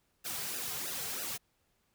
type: noise with flanger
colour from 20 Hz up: white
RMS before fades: -38 dBFS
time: 0.24-1.38 s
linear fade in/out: 20 ms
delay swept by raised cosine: 0.9 to 3.5 ms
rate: 3.1 Hz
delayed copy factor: -0.95
effects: pink hiss -75 dBFS RMS until 1.94 s